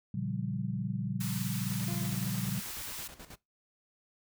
sine chord, G half-diminished seventh, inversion first, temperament just, 117.6 / 141.12 / 176.4 / 196 Hz, Bb2 / Db3 / F3 / G3, +16 / +31 / +18 / 0 cents, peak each -37 dBFS, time 0.14-2.6 s, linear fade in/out 5 ms
white high-pass noise, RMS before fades -41 dBFS, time 1.2-3.08 s, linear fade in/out 10 ms, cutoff 850 Hz, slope 48 dB/octave
pink noise with tremolo, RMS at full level -48 dBFS, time 1.69-3.36 s, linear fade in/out 20 ms, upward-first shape square, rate 9.3 Hz, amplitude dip 70%
25% pulse tone with exponential decay, 345.1 Hz, F4, 21 cents flat, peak -38 dBFS, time 1.88-2.9 s, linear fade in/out 0 ms, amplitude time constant 220 ms
effects noise-tail reverb RT60 0.2 s tail -21 dB re dry

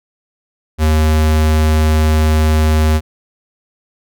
square tone, 77.78 Hz, D#2, in tune, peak -10 dBFS, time 0.78-3.01 s, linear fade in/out 50 ms, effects none

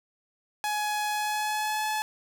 sawtooth tone with pitch glide, 841 to 858.7 Hz, G#5 to A5, +22 to -42 cents, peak -23 dBFS, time 0.64-2.02 s, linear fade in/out 0 ms, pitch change +36 cents, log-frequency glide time 1.1-1.88 s, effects none

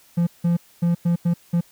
triangle tone bursts at uneven times, 171.6 Hz, F3, 30 cents flat, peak -14 dBFS, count 6, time 0.17-0.27 / 0.44-0.57 / 0.82-0.95 / 1.05-1.16 / 1.25-1.34 / 1.53-1.61 s, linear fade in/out 10 ms, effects white hiss -54 dBFS RMS until 1.71 s

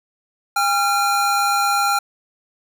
square tone pair together, 808.8 / 1374 Hz, G#5 / F6, -46 / -29 cents, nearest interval major sixth, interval 917 cents, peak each -20 / -19 dBFS, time 0.56-1.99 s, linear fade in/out 5 ms, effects none

